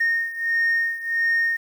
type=beating tone pair; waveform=sine; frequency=1842 / 1843.5 Hz; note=A#6 / A#6; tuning=-21 / -20 cents; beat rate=1.5 Hz; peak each=-20 / -23 dBFS; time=0-1.57 s; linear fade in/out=10 ms; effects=tanh soft clip ceiling -15 dBFS + 8-bit